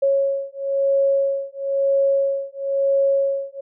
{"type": "beating tone pair", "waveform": "sine", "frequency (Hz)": [550, 551], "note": ["C#5", "C#5"], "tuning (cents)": [-14, -11], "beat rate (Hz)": 1, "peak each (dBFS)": -20, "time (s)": [0.02, 3.61], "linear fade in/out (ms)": 10, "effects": []}